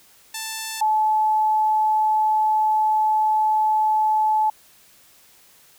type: tone pair in turn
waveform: 5% pulse / sine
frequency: 884 / 863.3 Hz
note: A5 / A5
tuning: +8 / -33 cents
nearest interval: unison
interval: 41 cents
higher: first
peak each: -16 dBFS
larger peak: neither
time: 0.34-0.81 / 0.81-4.5 s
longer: second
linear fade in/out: 5 ms
effects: white hiss -53 dBFS RMS until 5.78 s